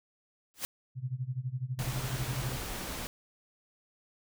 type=noise with exponential growth; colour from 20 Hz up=white; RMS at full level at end=-30 dBFS; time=0.54-0.65 s; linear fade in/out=0 ms; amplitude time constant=23 ms
type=tone with tremolo; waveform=sine; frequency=127.6 Hz; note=C3; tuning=43 cents flat; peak=-29 dBFS; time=0.95-2.58 s; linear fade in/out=50 ms; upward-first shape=sine; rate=12 Hz; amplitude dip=90%
type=noise; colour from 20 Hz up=pink; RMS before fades=-38 dBFS; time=1.79-3.07 s; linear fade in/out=0 ms
effects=none